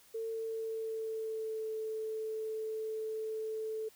sine tone with pitch glide, 449.8 to 438.3 Hz, A4 to A4, +38 to -7 cents, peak -35 dBFS, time 0.14-3.89 s, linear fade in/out 10 ms, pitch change -45 cents, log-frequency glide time 0.25-1.73 s, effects white hiss -62 dBFS RMS until 3.95 s

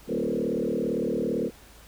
sine tone with frequency modulation, 349.2 Hz, F4, in tune, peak -24 dBFS, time 0.07-1.51 s, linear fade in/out 50 ms, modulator 37.7 Hz, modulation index 4.3, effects added 54 Hz sine -53 dBFS peak until 1.87 s + pink hiss -52 dBFS RMS until 1.87 s

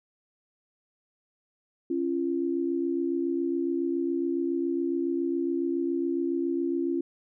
sine tone pair together, 275.1 / 342.3 Hz, C#4 / F4, -13 / -35 cents, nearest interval major third, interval 378 cents, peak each -29 / -27 dBFS, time 1.9-7.01 s, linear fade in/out 5 ms, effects none

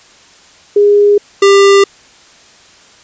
sine / square tone pair in turn, 410 / 396.9 Hz, G#4 / G4, -22 / +22 cents, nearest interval minor second, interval 56 cents, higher first, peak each -4 dBFS, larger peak neither, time 0.76-1.18 / 1.42-1.84 s, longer neither, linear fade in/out 5 ms, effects white hiss -42 dBFS RMS until 3.03 s + resampled to 16000 Hz

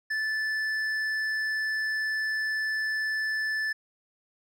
sine tone with hard clipping, 1749 Hz, A6, 11 cents flat, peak -28 dBFS, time 0.1-3.73 s, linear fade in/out 10 ms, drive 6 dB, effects none

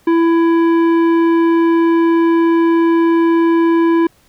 triangle tone with tanh clipping, 332.9 Hz, E4, 17 cents sharp, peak -11 dBFS, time 0.07-4.07 s, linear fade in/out 5 ms, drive 16 dB, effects pink hiss -53 dBFS RMS until 4.28 s

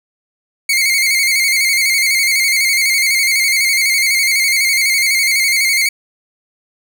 sawtooth tone with vibrato, 2169 Hz, C#7, 38 cents flat, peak -8 dBFS, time 0.69-5.89 s, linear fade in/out 5 ms, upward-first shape square, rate 12 Hz, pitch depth 51 cents each way, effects none

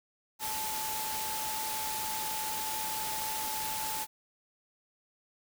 sine tone in noise, 871 Hz, A5, 18 cents flat, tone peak -37 dBFS, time 0.39-4.07 s, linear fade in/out 50 ms, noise white, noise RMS -36 dBFS, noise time 0.39-4.07 s, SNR -4 dB, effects none

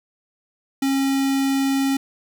square tone with notch filter, 271.9 Hz, C#4, 33 cents flat, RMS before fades -20 dBFS, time 0.82-1.97 s, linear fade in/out 5 ms, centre 1100 Hz, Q 1.5, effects 9-bit

